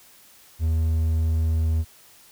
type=tone; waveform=triangle; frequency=80.3 Hz; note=E2; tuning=45 cents flat; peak=-17 dBFS; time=0.59-1.85 s; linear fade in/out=50 ms; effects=white hiss -52 dBFS RMS until 2.31 s